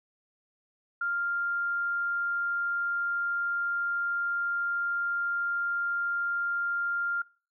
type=tone; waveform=sine; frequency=1396.9 Hz; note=F6; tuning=in tune; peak=-27 dBFS; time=1.01-7.22 s; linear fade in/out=5 ms; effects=noise-tail reverb RT60 0.4 s tail -23 dB re dry